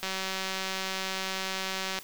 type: click train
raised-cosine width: 0.2 ms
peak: -15 dBFS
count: 373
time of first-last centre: 0.03-1.988 s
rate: 190 Hz
effects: white hiss -48 dBFS RMS until 2.03 s